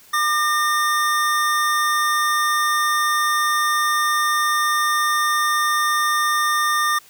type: tone pair together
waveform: square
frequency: 1200 / 1834.4 Hz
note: D6 / A#6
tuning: +37 / -28 cents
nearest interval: perfect fifth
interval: 735 cents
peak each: -19 / -23 dBFS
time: 0.13-6.99 s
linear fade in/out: 10 ms
effects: white hiss -49 dBFS RMS until 7.09 s